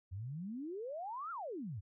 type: exponential two-way sweep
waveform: sine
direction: up then down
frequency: 87.2 to 1409 to 87.2 Hz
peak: -40 dBFS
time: 0.11-1.81 s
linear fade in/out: 20 ms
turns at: 1.31 s
effects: none